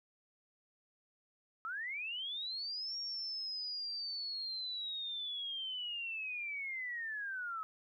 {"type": "linear two-way sweep", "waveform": "sine", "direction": "up then down", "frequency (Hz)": [1274, 5588, 1274], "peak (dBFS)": -38, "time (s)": [1.65, 7.63], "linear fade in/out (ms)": 0, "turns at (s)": 2.97, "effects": ["13-bit"]}